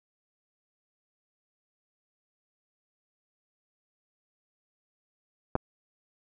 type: clicks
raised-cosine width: 1 ms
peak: -9 / -28 dBFS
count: 2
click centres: 5.554 / 5.562 s
effects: none